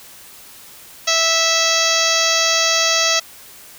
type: harmonic tone with a mistuned harmonic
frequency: 656 Hz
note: E5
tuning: 9 cents flat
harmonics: 1 / 2 / 3 / 4 / 5 / 6 / 7 / 8 / 9 / 10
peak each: -23 / -23 / -23 / -23 / -23 / -23 / -23 / -23 / -23 / -23 dBFS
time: 1.07-3.2 s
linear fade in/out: 10 ms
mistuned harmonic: 8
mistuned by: +26 cents
effects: white hiss -41 dBFS RMS until 3.78 s